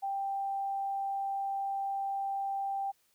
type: tone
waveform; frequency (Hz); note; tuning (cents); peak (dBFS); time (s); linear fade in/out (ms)
sine; 787; G5; +7; -31; 0.02-2.92; 20
effects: white hiss -71 dBFS RMS until 3.14 s